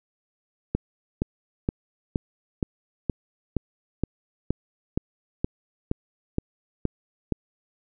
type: click train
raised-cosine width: 3 ms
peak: -10 dBFS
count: 15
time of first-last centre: 0.75-7.323 s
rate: 2.13 Hz
effects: none